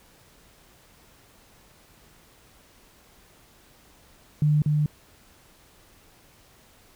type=tone with echo; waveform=sine; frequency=150 Hz; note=D3; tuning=37 cents sharp; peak=-17 dBFS; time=4.42-4.62 s; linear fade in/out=2 ms; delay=240 ms; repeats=1; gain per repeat=-2 dB; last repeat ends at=4.86 s; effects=pink hiss -56 dBFS RMS until 6.95 s